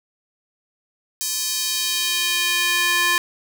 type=tone with high-pass filter sweep; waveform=square; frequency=349.2 Hz; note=F4; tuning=in tune; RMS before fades=-21 dBFS; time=1.21-3.18 s; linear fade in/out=0 ms; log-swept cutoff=6000 to 1500 Hz; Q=1.3; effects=none